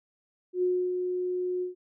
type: tone with ADSR envelope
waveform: sine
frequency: 362.5 Hz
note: F#4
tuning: 35 cents flat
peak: -22 dBFS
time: 0.53-1.75 s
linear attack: 95 ms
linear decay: 290 ms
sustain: -5 dB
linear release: 130 ms
effects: none